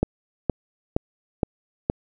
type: click train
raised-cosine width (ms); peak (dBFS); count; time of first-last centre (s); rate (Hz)
2; -6; 5; 0.03-1.899; 2.14
effects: none